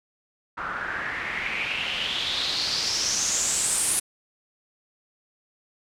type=noise with low-pass filter sweep; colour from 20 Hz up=white; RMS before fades=-27 dBFS; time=0.57-4 s; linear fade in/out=10 ms; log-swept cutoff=1300 to 10000 Hz; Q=5.1; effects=none